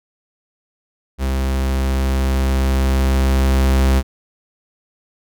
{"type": "tone with level ramp", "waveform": "45% pulse", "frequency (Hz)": 66.2, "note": "C2", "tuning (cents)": 21, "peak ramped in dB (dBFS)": [-17, -11], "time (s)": [1.18, 4.03], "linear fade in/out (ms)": 50, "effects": []}